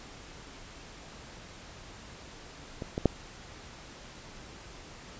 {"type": "clicks", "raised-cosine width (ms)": 2, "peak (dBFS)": [-22, -17, -7], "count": 3, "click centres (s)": [2.822, 2.979, 3.057], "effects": ["pink hiss -48 dBFS RMS until 5.19 s", "resampled to 16000 Hz"]}